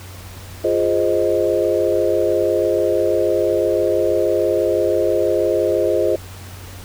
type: chord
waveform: sine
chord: F minor seventh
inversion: none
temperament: equal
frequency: 349.2 / 415.3 / 523.3 / 622.3 Hz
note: F4 / Ab4 / C5 / Eb5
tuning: 0 / 0 / 0 / 0 cents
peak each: -20 dBFS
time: 0.64-6.16 s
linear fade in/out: 5 ms
effects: added 92 Hz sine -35 dBFS peak until 6.84 s + pink hiss -39 dBFS RMS until 6.84 s